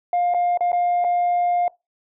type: tone with dropouts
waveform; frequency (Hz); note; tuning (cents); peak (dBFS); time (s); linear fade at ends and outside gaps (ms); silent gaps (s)
sine; 706; F5; +19; -15; 0.13-1.68; 2; 0.339-0.345 / 0.574-0.607 / 0.719-0.729 / 1.042-1.046
effects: noise-tail reverb RT60 0.2 s tail -22 dB re dry + tanh soft clip ceiling -15 dBFS